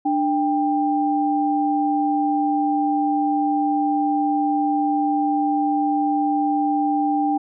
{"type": "tone pair together", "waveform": "sine", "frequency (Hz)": [296.6, 791.8], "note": ["D4", "G5"], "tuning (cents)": [17, 17], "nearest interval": "octave + perfect fourth", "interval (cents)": 1700, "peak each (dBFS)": -20, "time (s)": [0.05, 7.38], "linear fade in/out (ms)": 10, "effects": []}